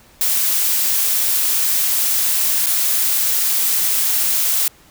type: noise with dropouts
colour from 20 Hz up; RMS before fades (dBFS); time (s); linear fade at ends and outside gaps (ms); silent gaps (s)
blue; -17; 0.21-4.68; 2; 2.661-2.666
effects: pink hiss -49 dBFS RMS until 4.9 s